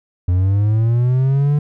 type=linear sweep; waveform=triangle; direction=up; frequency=87.31 to 148.7 Hz; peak=-10 dBFS; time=0.28-1.59 s; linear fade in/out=5 ms; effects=none

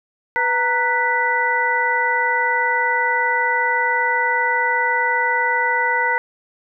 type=harmonic tone with a mistuned harmonic; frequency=493.9 Hz; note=B4; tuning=in tune; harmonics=1 / 2 / 3 / 4; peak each=-26 / -20 / -22 / -20 dBFS; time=0.36-6.18 s; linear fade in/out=0 ms; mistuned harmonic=2; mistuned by=-110 cents; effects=none

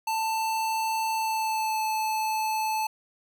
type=tone with pitch glide; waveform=square; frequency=887 to 871.3 Hz; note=A5 to A5; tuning=+14 to -17 cents; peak=-26 dBFS; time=0.07-2.87 s; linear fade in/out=5 ms; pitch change=-31 cents; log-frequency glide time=1.13-1.83 s; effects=none

